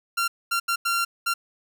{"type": "tone bursts at uneven times", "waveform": "sawtooth", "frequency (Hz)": 1377, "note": "F6", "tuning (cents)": -25, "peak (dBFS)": -18, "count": 5, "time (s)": [[0.17, 0.28], [0.51, 0.6], [0.68, 0.76], [0.85, 1.05], [1.26, 1.34]], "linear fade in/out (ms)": 10, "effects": []}